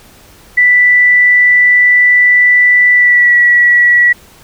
sine tone with pitch glide, 1975.5 to 1937.1 Hz, B6 to B6, 0 to -34 cents, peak -4 dBFS, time 0.57-4.13 s, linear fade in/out 10 ms, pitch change -34 cents, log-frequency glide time 2.93-3.35 s, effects pink hiss -41 dBFS RMS until 4.43 s

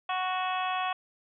harmonic tone, 370 Hz, F#4, in tune, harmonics 2 / 3 / 4 / 5 / 6 / 7 / 8 / 9, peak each -31 / -32 / -40 / -41 / -48 / -37 / -46 / -41 dBFS, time 0.09-0.93 s, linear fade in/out 5 ms, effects none

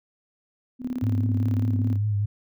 sine tone with tremolo, 251 Hz, B3, 28 cents sharp, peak -24 dBFS, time 0.79-1.98 s, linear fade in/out 50 ms, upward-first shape square, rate 18 Hz, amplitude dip 75%
sine tone with vibrato, 103.83 Hz, G#2, in tune, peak -21 dBFS, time 1.02-2.26 s, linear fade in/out 10 ms, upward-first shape triangle, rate 5 Hz, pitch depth 53 cents each way
effects none

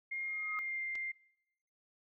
sine tone with pitch glide, 2129 to 2100 Hz, C7 to C7, +30 to +6 cents, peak -36 dBFS, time 0.11-1.12 s, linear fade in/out 10 ms, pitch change -24 cents, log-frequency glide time 0.46-0.86 s
sine tone with exponential growth, 1262 Hz, D#6, 24 cents sharp, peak -36 dBFS, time 0.2-0.59 s, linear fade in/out 0 ms, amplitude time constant 84 ms
clicks, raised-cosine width 0.2 ms, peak -36 dBFS, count 2, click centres 0.953 / 0.956 s
effects noise-tail reverb RT60 0.9 s tail -23 dB re dry

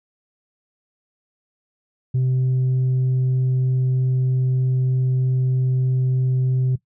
sine tone, 128.8 Hz, C3, 27 cents flat, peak -14 dBFS, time 2.14-6.76 s, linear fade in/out 10 ms, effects noise-tail reverb RT60 0.1 s tail -17 dB re dry + tanh soft clip ceiling -15 dBFS

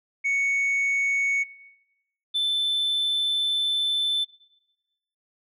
sine tone pair in turn, 2222 / 3527 Hz, C#7 / A7, +4 / +3 cents, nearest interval minor sixth, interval 799 cents, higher second, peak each -19 dBFS, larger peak neither, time 0.24-1.44 / 2.34-4.25 s, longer second, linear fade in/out 20 ms, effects noise-tail reverb RT60 1.0 s tail -20 dB re dry + tanh soft clip ceiling -20 dBFS

